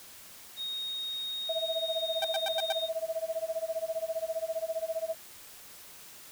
sine tone with pitch glide, 3730 to 3702 Hz, A#7 to A#7, 0 to -13 cents, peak -33 dBFS, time 0.56-2.9 s, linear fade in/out 50 ms, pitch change -13 cents, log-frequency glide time 1.7-2.23 s
sine tone with tremolo, 650 Hz, E5, 24 cents flat, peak -27 dBFS, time 1.49-5.15 s, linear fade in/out 5 ms, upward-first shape sine, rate 15 Hz, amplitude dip 95%
sawtooth tone bursts, 780 Hz, G5, 9 cents flat, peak -26 dBFS, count 5, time 2.22-2.724 s, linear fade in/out 2 ms, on 24 ms, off 96 ms
effects white hiss -50 dBFS RMS until 6.31 s

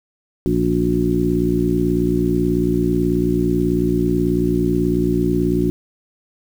harmonic tone with a mistuned harmonic, 58.3 Hz, A#1, 1 cent sharp, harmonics 1 / 2 / 3 / 4 / 5 / 6, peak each -25 / -26 / -21 / -25 / -20 / -20 dBFS, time 0.46-5.7 s, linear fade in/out 0 ms, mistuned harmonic 6, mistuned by +51 cents, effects 7-bit

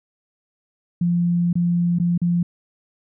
sine tone with dropouts, 173.4 Hz, F3, 12 cents flat, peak -16 dBFS, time 1.01-2.43 s, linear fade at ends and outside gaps 5 ms, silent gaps 1.53-1.554 / 1.987-1.998 / 2.178-2.216 s, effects none

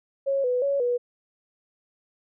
sine tone with pitch steps, 549 / 496.8 / 559 / 486.8 Hz, C#5 / B4 / C#5 / B4, -17 / +10 / +14 / -25 cents, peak -21 dBFS, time 0.26-0.98 s, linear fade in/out 20 ms, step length 180 ms, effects none

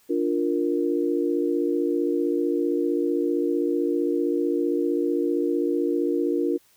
sine chord, Bb major, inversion first, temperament equal, 293.7 / 349.2 / 466.2 Hz, D4 / F4 / Bb4, 0 / 0 / 0 cents, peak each -25 / -24 / -27 dBFS, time 0.09-6.58 s, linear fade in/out 20 ms, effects white hiss -60 dBFS RMS until 6.76 s

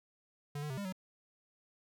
square tone with pitch steps, 145 / 149.9 / 132.1 / 201.3 / 186.7 Hz, D3 / D3 / C3 / G3 / F#3, -22 / +36 / +17 / +46 / +16 cents, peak -38 dBFS, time 0.55-0.925 s, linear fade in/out 5 ms, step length 75 ms, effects none

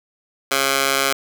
15% pulse tone with high-pass filter, 136.9 Hz, C#3, 21 cents flat, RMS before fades -19 dBFS, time 0.51-1.13 s, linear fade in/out 5 ms, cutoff 860 Hz, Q 0.56, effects none

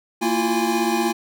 square tone cluster, 230.1 / 334.7 / 351.1 / 821 Hz, A#3 / E4 / F4 / G#5, -22 / +26 / +9 / -20 cents, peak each -25 dBFS, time 0.21-1.13 s, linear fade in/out 20 ms, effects none

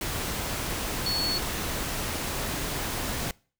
sine tone in noise, 4400 Hz, C#8, 14 cents flat, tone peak -26 dBFS, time 1.06-1.38 s, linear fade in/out 2 ms, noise pink, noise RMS -31 dBFS, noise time 0.01-3.31 s, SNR +2 dB, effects noise-tail reverb RT60 0.4 s tail -24 dB re dry

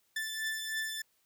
sawtooth beating tone pair, 1760 / 1763.2 Hz, A6 / A6, 0 / +3 cents, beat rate 3.2 Hz, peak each -32 / -36 dBFS, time 0.16-1.02 s, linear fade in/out 5 ms, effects white hiss -73 dBFS RMS until 1.25 s

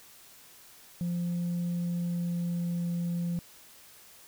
sine tone with pitch glide, 174 to 172.6 Hz, F3 to F3, -6 to -20 cents, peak -26 dBFS, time 1.01-3.39 s, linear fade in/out 0 ms, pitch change -14 cents, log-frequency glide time 1.66-2.87 s, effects tanh soft clip ceiling -27 dBFS + white hiss -54 dBFS RMS until 4.27 s

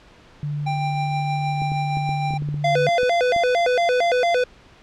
sine tone, 146.83 Hz, D3, in tune, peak -23 dBFS, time 0.43-2.89 s, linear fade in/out 0 ms
square tone with tremolo, 790 Hz, G5, 13 cents sharp, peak -23 dBFS, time 0.66-2.38 s, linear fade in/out 10 ms, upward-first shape sine, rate 6.4 Hz, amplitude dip 30%
clicks, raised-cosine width 3 ms, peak -21 dBFS, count 11, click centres 1.619 / 1.719 / 1.971 / 2.092 / 2.307 / 2.337 / 2.422 / 2.488 / 2.543 / 3.032 / 3.363 s
square tone with vibrato, 586 Hz, D5, 4 cents flat, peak -17 dBFS, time 2.64-4.44 s, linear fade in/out 5 ms, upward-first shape square, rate 4.4 Hz, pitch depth 280 cents each way
effects pink hiss -49 dBFS RMS until 4.82 s + low-pass 4000 Hz 12 dB/octave

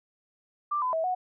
sine tone with pitch steps, 1181 / 1010 / 647 / 735 Hz, D6 / B5 / E5 / F#5, +9 / +39 / -32 / -12 cents, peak -25 dBFS, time 0.71-1.15 s, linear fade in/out 10 ms, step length 110 ms, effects none

